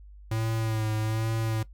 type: tone with vibrato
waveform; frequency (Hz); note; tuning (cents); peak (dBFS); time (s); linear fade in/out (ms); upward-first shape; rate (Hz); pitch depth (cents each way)
square; 110.5; A2; +8; -27; 0.31-1.63; 5; sine; 1.2; 33
effects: noise-tail reverb RT60 0.1 s tail -17 dB re dry + added 50 Hz sine -45 dBFS peak until 1.73 s